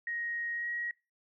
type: tone with pitch glide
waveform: sine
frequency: 1878 to 1898.7 Hz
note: A#6 to A#6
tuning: +12 to +31 cents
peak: -33 dBFS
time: 0.07-0.91 s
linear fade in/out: 2 ms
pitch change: +19 cents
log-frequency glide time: 0.53-0.68 s
effects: noise-tail reverb RT60 0.3 s tail -24 dB re dry